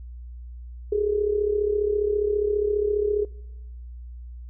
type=tone with amplitude modulation; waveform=sine; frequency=415.3 Hz; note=G#4; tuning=in tune; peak=-17 dBFS; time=0.92-3.25 s; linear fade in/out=5 ms; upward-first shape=sine; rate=34.8 Hz; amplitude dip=70%; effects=noise-tail reverb RT60 1.0 s tail -25 dB re dry + added 60 Hz sine -36 dBFS peak until 4.49 s